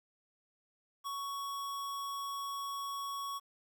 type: tone with ADSR envelope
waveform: square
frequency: 1115 Hz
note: C#6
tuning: 10 cents sharp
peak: -36 dBFS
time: 1.04-3.4 s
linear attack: 31 ms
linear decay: 4 ms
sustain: -2 dB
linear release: 30 ms
effects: 11-bit